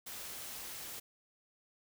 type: noise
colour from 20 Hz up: white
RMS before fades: -45 dBFS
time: 0.06-1 s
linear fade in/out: 10 ms
effects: none